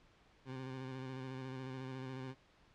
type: tone with vibrato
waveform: 20% pulse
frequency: 130.81 Hz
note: C3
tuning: in tune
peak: -38 dBFS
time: 0.45-2.35 s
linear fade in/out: 50 ms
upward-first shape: square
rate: 14 Hz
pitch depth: 26 cents each way
effects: pink hiss -67 dBFS RMS until 2.74 s + low-pass 4000 Hz 12 dB/octave